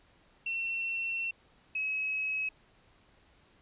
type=tone pair in turn; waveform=sine; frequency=2707 / 2562 Hz; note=E7 / E7; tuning=+45 / -50 cents; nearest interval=minor second; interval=95 cents; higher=first; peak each=-31 / -30 dBFS; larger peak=second; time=0.46-1.31 / 1.75-2.49 s; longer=first; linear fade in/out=5 ms; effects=pink hiss -64 dBFS RMS until 3.61 s + resampled to 8000 Hz

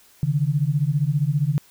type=beating tone pair; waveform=sine; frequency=138.59 / 153.59 Hz; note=C#3 / D#3; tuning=0 / -22 cents; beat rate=15 Hz; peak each=-21 dBFS; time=0.23-1.58 s; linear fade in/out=0 ms; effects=white hiss -54 dBFS RMS until 1.7 s

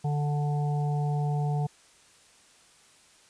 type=harmonic tone; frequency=146.7 Hz; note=D3; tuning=2 cents flat; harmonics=1 / 3 / 5 / 6; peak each=-25 / -39 / -36 / -43 dBFS; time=0.04-1.67 s; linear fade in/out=10 ms; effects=white hiss -58 dBFS RMS until 3.29 s + resampled to 22050 Hz

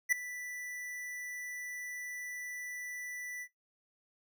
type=tone with ADSR envelope; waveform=square; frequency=1975.5 Hz; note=B6; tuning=in tune; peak=-23 dBFS; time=0.09-3.48 s; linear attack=33 ms; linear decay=5 ms; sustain=-18 dB; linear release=62 ms; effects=noise-tail reverb RT60 0.2 s tail -22 dB re dry

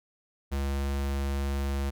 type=tone; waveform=square; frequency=69.3 Hz; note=C#2; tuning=in tune; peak=-28 dBFS; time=0.51-1.91 s; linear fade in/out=20 ms; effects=none

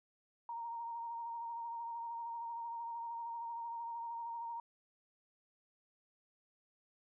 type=tone with vibrato; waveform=sine; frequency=931 Hz; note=A#5; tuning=2 cents flat; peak=-40 dBFS; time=0.49-4.6 s; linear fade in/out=2 ms; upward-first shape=sine; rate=13 Hz; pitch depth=24 cents each way; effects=none

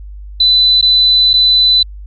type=tone with dropouts; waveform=sine; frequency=4000 Hz; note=B7; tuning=21 cents sharp; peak=-6 dBFS; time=0.4-1.83 s; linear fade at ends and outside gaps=5 ms; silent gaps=0.813-0.825 / 1.333-1.338 s; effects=added 50 Hz sine -27 dBFS peak until 2.06 s

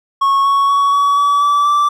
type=tone with pitch steps; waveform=triangle; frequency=1100 / 1110.9 / 1121.8 / 1132.9 / 1144.1 / 1155.4 / 1166.8 Hz; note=C#6 / C#6 / C#6 / C#6 / D6 / D6 / D6; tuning=-14 / +3 / +20 / +37 / -46 / -29 / -12 cents; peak=-8 dBFS; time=0.21-1.89 s; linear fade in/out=10 ms; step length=240 ms; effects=none

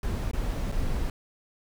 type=noise with dropouts; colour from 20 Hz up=brown; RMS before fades=-28 dBFS; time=0.03-1.1 s; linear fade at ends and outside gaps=2 ms; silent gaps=0.313-0.333 / 0.718-0.722 s; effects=none

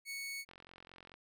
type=tone; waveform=sawtooth; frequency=2217 Hz; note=C#7; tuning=in tune; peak=-37 dBFS; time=0.05-0.45 s; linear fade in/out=50 ms
type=click train; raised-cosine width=0.3 ms; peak=-38 dBFS; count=30; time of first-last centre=0.49-1.14 s; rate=44.6 Hz
effects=none

